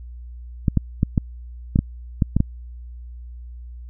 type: clicks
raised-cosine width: 5 ms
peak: -4 dBFS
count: 9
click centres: 0.682 / 0.773 / 1.031 / 1.178 / 1.759 / 1.79 / 2.222 / 2.366 / 2.404 s
effects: added 60 Hz sine -34 dBFS peak until 3.89 s